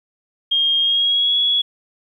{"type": "tone with pitch glide", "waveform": "sine", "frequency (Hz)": [3229, 3364], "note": ["G#7", "G#7"], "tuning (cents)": [-49, 22], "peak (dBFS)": -14, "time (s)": [0.51, 1.62], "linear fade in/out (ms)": 10, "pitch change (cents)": 71, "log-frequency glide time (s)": [0.79, 1.37], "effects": ["9-bit"]}